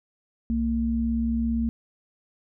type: tone pair together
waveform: sine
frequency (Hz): 64.3 / 229.4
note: C2 / A#3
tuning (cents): -30 / -28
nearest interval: octave + minor seventh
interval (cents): 2202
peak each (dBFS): -28 / -23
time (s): 0.5-1.69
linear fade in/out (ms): 0
effects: none